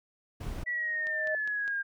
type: noise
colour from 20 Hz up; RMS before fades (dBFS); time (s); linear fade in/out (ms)
brown; -36; 0.4-0.64; 10
type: tone with exponential growth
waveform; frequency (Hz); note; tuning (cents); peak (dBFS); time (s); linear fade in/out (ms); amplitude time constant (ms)
sine; 622.3; D#5; 0; -29; 0.56-1.35; 2; 170
type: exponential sweep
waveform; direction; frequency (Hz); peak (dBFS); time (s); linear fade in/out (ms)
sine; down; 1957 to 1600; -29; 0.66-1.83; 20
type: click train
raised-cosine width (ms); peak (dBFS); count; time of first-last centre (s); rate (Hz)
0.2; -29; 4; 1.07-1.679; 4.93
effects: none